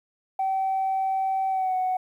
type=tone with pitch glide; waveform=sine; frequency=768 to 742.7 Hz; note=G5 to F#5; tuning=-36 to +6 cents; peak=-21 dBFS; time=0.39-1.97 s; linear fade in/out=5 ms; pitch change=-58 cents; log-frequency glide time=1.49-1.75 s; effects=tanh soft clip ceiling -19 dBFS + 10-bit